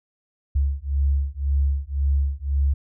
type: beating tone pair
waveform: sine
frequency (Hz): 68.8 / 70.7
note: C#2 / C#2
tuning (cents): -12 / +35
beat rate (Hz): 1.9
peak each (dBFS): -22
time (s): 0.55-2.74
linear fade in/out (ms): 10
effects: none